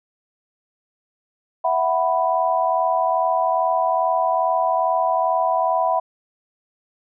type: chord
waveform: sine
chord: E suspended second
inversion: none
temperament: just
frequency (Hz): 659.3 / 741.7 / 988.9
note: E5 / F#5 / B5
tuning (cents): 0 / +4 / +2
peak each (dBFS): -21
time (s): 1.64-6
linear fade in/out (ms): 10
effects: none